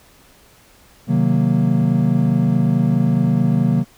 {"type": "chord", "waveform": "triangle", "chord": "C half-diminished seventh", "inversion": "none", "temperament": "equal", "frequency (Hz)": [130.81, 155.56, 185, 233.1], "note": ["C3", "Eb3", "Gb3", "Bb3"], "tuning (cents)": [0, 0, 0, 0], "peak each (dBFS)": -17, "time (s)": [1.07, 3.85], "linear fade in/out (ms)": 50, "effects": ["pink hiss -50 dBFS RMS until 3.97 s"]}